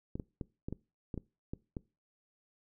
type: clicks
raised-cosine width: 3 ms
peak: -25 dBFS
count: 9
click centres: 0.155 / 0.198 / 0.412 / 0.685 / 0.726 / 1.142 / 1.177 / 1.535 / 1.768 s
effects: noise-tail reverb RT60 0.3 s tail -22 dB re dry